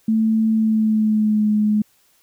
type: tone with pitch glide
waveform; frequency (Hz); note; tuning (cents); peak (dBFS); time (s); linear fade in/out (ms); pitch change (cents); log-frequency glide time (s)
sine; 221 to 211.5; A3 to G#3; +8 to +32; -14; 0.08-1.82; 5; -76; 0.52-1.5
effects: white hiss -59 dBFS RMS until 2.22 s